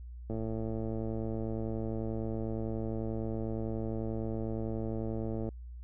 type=click train; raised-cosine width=2 ms; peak=-24 dBFS; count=577; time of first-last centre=0.3-5.489 s; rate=111 Hz; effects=added 60 Hz sine -42 dBFS peak until 5.83 s